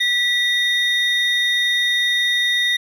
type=tone pair together; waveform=triangle; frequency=1954 / 3689 Hz; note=B6 / A#7; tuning=-19 / -19 cents; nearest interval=major seventh; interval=1100 cents; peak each=-17 dBFS; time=0-2.77 s; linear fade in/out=10 ms; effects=none